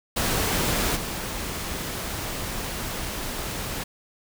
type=noise with level steps; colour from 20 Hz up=pink; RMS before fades=-24 / -31 dBFS; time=0.16-3.84 s; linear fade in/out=10 ms; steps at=0.95 s; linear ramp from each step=20 ms; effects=none